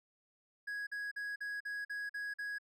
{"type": "tone bursts", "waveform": "triangle", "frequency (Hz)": 1661.2, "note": "G#6", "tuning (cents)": 0, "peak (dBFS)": -36, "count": 8, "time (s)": [0.67, 2.585], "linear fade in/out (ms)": 10, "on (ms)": 200, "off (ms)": 45, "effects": []}